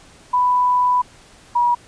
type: tone pair in turn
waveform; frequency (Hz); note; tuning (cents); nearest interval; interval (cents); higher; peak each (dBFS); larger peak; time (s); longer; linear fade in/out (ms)
sine; 992 / 963.2; B5 / B5; +7 / -44; minor second; 51; first; -13; neither; 0.33-1.02 / 1.55-1.75; first; 10
effects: pink hiss -47 dBFS RMS until 1.87 s + resampled to 22050 Hz